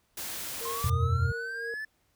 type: noise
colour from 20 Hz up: white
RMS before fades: -37 dBFS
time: 0.17-0.9 s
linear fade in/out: 5 ms
type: tone with tremolo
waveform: sine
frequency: 463.3 Hz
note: A#4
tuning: 11 cents flat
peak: -35 dBFS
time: 0.61-1.74 s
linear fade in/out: 0 ms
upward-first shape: triangle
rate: 3 Hz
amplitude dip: 80%
type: linear sweep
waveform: triangle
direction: up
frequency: 1046.5 to 1760 Hz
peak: -32 dBFS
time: 0.65-1.85 s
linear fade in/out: 5 ms
type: chord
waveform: sine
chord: E suspended second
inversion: none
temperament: equal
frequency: 82.41 / 92.5 / 123.47 Hz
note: E2 / F#2 / B2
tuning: 0 / 0 / 0 cents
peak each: -28 dBFS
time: 0.84-1.32 s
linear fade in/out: 5 ms
effects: pink hiss -71 dBFS RMS until 2.15 s